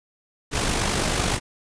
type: noise with amplitude modulation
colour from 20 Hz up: pink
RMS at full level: -21 dBFS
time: 0.51-1.4 s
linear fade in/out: 50 ms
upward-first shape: sine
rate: 49.6 Hz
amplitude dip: 45%
effects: resampled to 22050 Hz